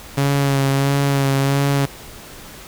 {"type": "tone with vibrato", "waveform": "sawtooth", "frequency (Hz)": 138.59, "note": "C#3", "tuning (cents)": 0, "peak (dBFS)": -11, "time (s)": [0.17, 1.86], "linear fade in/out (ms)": 10, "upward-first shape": "sine", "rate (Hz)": 1.5, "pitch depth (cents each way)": 26, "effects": ["pink hiss -38 dBFS RMS until 2.67 s"]}